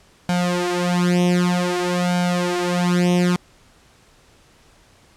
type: tone with flanger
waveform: sawtooth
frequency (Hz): 177.6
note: F3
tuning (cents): +29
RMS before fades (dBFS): -19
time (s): 0.29-3.36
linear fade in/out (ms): 0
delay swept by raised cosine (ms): 1.3 to 5.3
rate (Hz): 0.53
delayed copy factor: +0.9
effects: pink hiss -53 dBFS RMS until 5.16 s + low-pass 9000 Hz 12 dB/octave